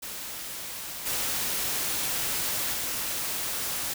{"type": "noise with level steps", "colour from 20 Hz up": "white", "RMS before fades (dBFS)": [-37, -29, -31], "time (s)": [0.02, 3.94], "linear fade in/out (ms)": 10, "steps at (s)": [1.05, 2.72], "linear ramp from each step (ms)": 20, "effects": []}